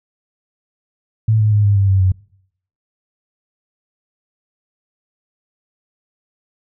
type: tone with pitch steps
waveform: sine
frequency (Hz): 110 / 107.05 / 104.19 / 101.4 / 98.68 / 96.04 / 93.47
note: A2 / A2 / G#2 / G#2 / G2 / G2 / F#2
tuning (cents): 0 / -47 / +6 / -41 / +12 / -35 / +18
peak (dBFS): -10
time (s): 1.28-2.12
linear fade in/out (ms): 5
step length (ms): 120
effects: noise-tail reverb RT60 0.7 s tail -24 dB re dry